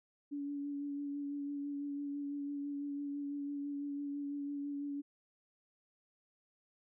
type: tone with vibrato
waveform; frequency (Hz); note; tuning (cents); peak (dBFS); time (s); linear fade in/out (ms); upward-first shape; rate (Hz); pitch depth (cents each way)
sine; 285.2; C#4; +49; -37; 0.31-5.02; 20; sine; 6; 17
effects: none